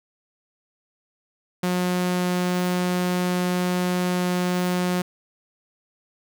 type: tone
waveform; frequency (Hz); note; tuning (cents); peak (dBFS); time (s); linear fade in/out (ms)
sawtooth; 179.9; F#3; -48; -17; 1.63-5.02; 5
effects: none